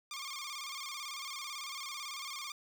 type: tone with vibrato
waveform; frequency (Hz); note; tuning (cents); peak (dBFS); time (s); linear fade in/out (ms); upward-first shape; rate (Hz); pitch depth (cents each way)
10% pulse; 1138; C#6; +45; -32; 0.11-2.52; 2; square; 18; 82
effects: none